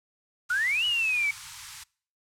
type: band-stop noise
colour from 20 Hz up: white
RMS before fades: -40 dBFS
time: 0.49-1.84 s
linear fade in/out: 10 ms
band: 150 to 850 Hz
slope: 96 dB/octave
type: exponential two-way sweep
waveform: sine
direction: up then down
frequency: 1400 to 2960 to 2245 Hz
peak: -23 dBFS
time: 0.5-1.31 s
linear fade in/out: 5 ms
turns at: 0.85 s
effects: noise-tail reverb RT60 0.5 s tail -25 dB re dry + low-pass 9000 Hz 12 dB/octave